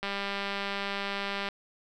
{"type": "click train", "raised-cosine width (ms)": 0.3, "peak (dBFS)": -17, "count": 291, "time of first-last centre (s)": [0.03, 1.487], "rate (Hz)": 199, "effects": []}